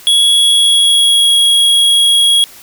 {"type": "tone with pitch glide", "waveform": "square", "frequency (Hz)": [3348, 3311], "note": ["G#7", "G#7"], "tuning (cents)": [13, -6], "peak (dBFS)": -7, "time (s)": [0.07, 2.44], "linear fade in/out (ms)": 0, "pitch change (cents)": -19, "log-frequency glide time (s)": [0.33, 1.34], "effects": ["white hiss -37 dBFS RMS until 2.62 s"]}